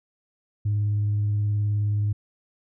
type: tone with vibrato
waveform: sine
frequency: 103.83 Hz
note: G#2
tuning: in tune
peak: -19 dBFS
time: 0.65-2.13 s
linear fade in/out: 10 ms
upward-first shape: triangle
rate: 19 Hz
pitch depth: 19 cents each way
effects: tanh soft clip ceiling -18 dBFS